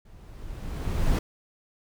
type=noise with level ramp; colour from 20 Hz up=brown; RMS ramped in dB=-50 to -20 dBFS; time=0.05-1.19 s; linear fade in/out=5 ms; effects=none